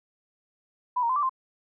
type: tone with pitch steps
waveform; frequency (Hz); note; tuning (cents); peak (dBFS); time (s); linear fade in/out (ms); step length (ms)
sine; 991 / 933 / 1029 / 1166 / 1047; B5 / A#5 / C6 / D6 / C6; +6 / +1 / -29 / -13 / +1; -22; 0.96-1.295; 10; 67
effects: none